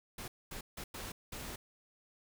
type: noise bursts at uneven times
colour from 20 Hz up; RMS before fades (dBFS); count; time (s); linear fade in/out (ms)
pink; -44; 5; 0.18-0.28 / 0.51-0.61 / 0.77-0.84 / 0.94-1.12 / 1.32-1.56; 5
effects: none